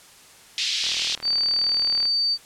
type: band-pass noise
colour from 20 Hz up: white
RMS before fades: -25 dBFS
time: 0.58-1.15 s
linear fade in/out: 0 ms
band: 2800 to 4800 Hz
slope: 24 dB/octave
type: click train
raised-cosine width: 0.3 ms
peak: -21 dBFS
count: 48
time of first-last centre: 0.84-2.054 s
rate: 38.7 Hz
type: tone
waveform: sine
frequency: 4600 Hz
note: D8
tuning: 37 cents flat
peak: -19 dBFS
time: 1.22-2.38 s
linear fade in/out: 50 ms
effects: white hiss -49 dBFS RMS until 2.45 s + low-pass 10000 Hz 12 dB/octave